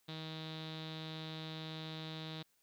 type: tone with low-pass filter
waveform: sawtooth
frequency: 158.4 Hz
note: D#3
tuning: 31 cents sharp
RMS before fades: -45 dBFS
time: 0.08-2.43 s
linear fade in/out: 10 ms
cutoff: 3800 Hz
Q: 8
effects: white hiss -75 dBFS RMS until 2.62 s